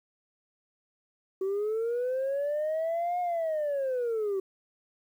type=linear two-way sweep; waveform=sine; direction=up then down; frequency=376.7 to 720 to 376.7 Hz; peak=-25 dBFS; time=1.41-4.4 s; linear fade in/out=5 ms; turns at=3.2 s; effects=tanh soft clip ceiling -25 dBFS + 10-bit